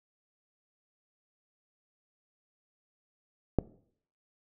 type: click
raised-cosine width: 2 ms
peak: -10 dBFS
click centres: 3.587 s
effects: noise-tail reverb RT60 0.6 s tail -20 dB re dry